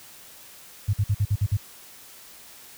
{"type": "tone bursts", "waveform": "sine", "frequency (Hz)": 102.1, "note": "G#2", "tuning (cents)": -29, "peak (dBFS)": -18, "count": 7, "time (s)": [0.88, 1.571], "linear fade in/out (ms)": 10, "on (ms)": 55, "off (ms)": 51, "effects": ["white hiss -47 dBFS RMS until 2.77 s"]}